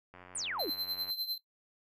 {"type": "click train", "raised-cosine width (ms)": 0.5, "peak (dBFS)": -36, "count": 88, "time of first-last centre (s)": [0.14, 1.1], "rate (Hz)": 90.6}
{"type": "exponential sweep", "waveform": "sine", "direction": "down", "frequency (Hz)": [10050, 264.3], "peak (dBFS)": -34, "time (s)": [0.35, 0.7], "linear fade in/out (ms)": 5}
{"type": "tone with tremolo", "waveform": "square", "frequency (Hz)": 4094, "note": "C8", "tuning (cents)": -38, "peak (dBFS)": -31, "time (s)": [0.59, 1.38], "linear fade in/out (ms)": 5, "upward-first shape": "triangle", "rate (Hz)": 10, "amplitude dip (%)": 80}
{"effects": ["noise-tail reverb RT60 0.1 s tail -19 dB re dry"]}